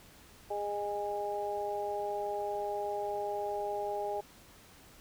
harmonic tone, 205 Hz, G#3, 22 cents flat, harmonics 2 / 3 / 4, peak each -37 / -38 / -36 dBFS, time 0.5-4.21 s, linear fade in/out 10 ms, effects pink hiss -57 dBFS RMS until 5 s

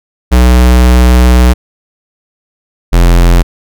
square tone pair in turn, 61.74 / 43.18 Hz, B1 / F1, 0 / -19 cents, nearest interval tritone, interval 619 cents, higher first, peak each -3 dBFS, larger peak neither, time 0.31-1.54 / 2.92-3.43 s, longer first, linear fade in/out 20 ms, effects none

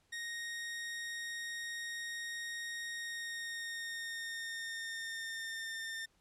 sawtooth tone with pitch glide, 1864.7 to 1807.4 Hz, A#6 to A6, 0 to +46 cents, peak -36 dBFS, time 0.12-6.06 s, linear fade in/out 10 ms, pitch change -54 cents, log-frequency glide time 2.91-5.71 s, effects pink hiss -73 dBFS RMS until 6.2 s + low-pass 10000 Hz 12 dB/octave

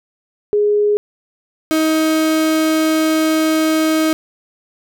sine / 35% pulse tone pair in turn, 415.3 / 315.7 Hz, G#4 / D#4, 0 / +25 cents, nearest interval perfect fourth, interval 475 cents, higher first, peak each -11 dBFS, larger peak neither, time 0.53-0.97 / 1.71-4.13 s, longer second, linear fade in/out 0 ms, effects none

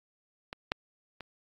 clicks, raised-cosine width 0.3 ms, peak -22 / -12 / -25 dBFS, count 3, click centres 0.529 / 0.719 / 1.207 s, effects AAC 48 kbps

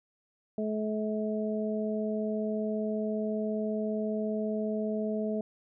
harmonic tone, 214.7 Hz, A3, 42 cents flat, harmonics 1 / 2 / 3, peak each -31 / -34 / -35 dBFS, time 0.58-5.41 s, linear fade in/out 2 ms, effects none

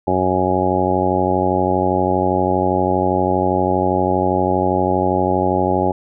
harmonic tone, 92.5 Hz, F#2, in tune, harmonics 1 / 2 / 3 / 4 / 5 / 6 / 7 / 8 / 9, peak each -25 / -24 / -23 / -21 / -26 / -23 / -24 / -26 / -20 dBFS, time 0.07-5.92 s, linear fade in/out 5 ms, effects none

